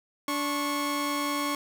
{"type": "tone pair together", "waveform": "sawtooth", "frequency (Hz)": [290, 1094.9], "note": ["D4", "C#6"], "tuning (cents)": [-22, -22], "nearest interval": "octave + major seventh", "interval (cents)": 2300, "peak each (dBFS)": -26, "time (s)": [0.28, 1.55], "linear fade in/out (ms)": 2, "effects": []}